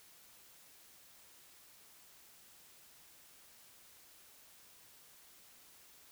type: silence
effects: white hiss -61 dBFS RMS until 6.11 s